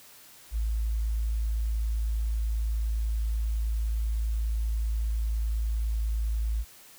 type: tone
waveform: sine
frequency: 55 Hz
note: A1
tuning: in tune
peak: -25 dBFS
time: 0.51-6.65 s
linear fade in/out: 50 ms
effects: white hiss -52 dBFS RMS until 6.98 s